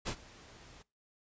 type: noise with ADSR envelope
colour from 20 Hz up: pink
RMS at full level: -34 dBFS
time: 0.05-0.83 s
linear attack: 29 ms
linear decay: 74 ms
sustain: -21 dB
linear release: 17 ms
effects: noise-tail reverb RT60 0.3 s tail -24 dB re dry + resampled to 16000 Hz